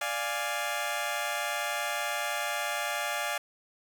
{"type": "chord", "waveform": "15% pulse", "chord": "D diminished", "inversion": "none", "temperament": "equal", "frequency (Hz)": [587.3, 698.5, 830.6], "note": ["D5", "F5", "Ab5"], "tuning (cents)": [0, 0, 0], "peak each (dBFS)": -28, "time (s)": [0.01, 3.38], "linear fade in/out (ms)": 5, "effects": ["10-bit"]}